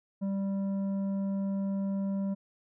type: tone with tanh clipping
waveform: sine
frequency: 196 Hz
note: G3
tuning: in tune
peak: -30 dBFS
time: 0.21-2.35 s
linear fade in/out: 20 ms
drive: 8 dB
effects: none